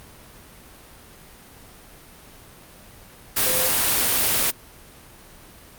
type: tone in noise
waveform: sine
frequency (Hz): 514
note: C5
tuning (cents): -31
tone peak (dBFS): -28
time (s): 3.46-3.69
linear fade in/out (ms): 10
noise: white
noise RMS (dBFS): -20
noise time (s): 3.36-4.51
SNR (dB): -11
effects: pink hiss -46 dBFS RMS until 5.78 s + Opus 32 kbps